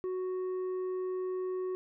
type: tone with tanh clipping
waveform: sine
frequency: 370 Hz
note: F#4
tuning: in tune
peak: -33 dBFS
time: 0.04-1.75 s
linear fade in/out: 0 ms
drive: 5 dB
effects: none